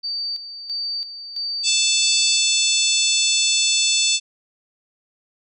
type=tone with tremolo; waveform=sine; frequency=4614 Hz; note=D8; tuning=31 cents flat; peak=-23 dBFS; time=0.03-2.43 s; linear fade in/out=20 ms; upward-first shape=square; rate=1.5 Hz; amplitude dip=65%
type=harmonic tone; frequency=880 Hz; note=A5; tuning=in tune; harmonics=3 / 4 / 5 / 6 / 7 / 8 / 9; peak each=-24 / -21 / -23 / -27 / -25 / -27 / -23 dBFS; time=1.63-4.2 s; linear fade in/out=50 ms
effects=none